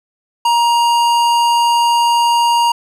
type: tone with tanh clipping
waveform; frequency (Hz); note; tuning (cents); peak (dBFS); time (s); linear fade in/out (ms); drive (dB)
sine; 942; A#5; +18; -12; 0.45-2.72; 5; 18
effects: none